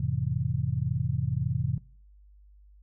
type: chord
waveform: sine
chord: F major seventh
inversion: none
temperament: just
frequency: 87.31 / 109.13 / 130.96 / 163.7 Hz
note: F2 / A2 / C3 / E3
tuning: 0 / -14 / +2 / -12 cents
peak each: -33 / -31 / -28 / -34 dBFS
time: 0-1.78 s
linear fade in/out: 5 ms
effects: noise-tail reverb RT60 0.5 s tail -22 dB re dry + added 50 Hz sine -52 dBFS peak until 2.82 s